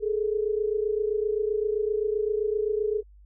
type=tone pair together; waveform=sine; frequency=417.6 / 445.3 Hz; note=G#4 / A4; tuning=+10 / +21 cents; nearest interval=minor second; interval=111 cents; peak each=-25 / -28 dBFS; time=0-3.03 s; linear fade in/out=50 ms; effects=added 50 Hz sine -49 dBFS peak until 3.25 s